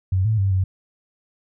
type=tone with pitch steps; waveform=sine; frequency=93.9 / 109.8 / 97.5 / 94 Hz; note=F#2 / A2 / G2 / F#2; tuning=+26 / -3 / -9 / +28 cents; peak=-16 dBFS; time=0.12-0.64 s; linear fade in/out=5 ms; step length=130 ms; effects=none